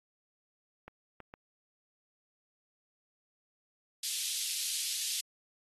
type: clicks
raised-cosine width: 0.5 ms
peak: -31 dBFS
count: 3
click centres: 0.88 / 1.203 / 1.339 s
type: high-pass noise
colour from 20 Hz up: pink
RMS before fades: -35 dBFS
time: 4.03-5.21 s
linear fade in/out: 5 ms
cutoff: 3200 Hz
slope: 24 dB/octave
effects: AAC 32 kbps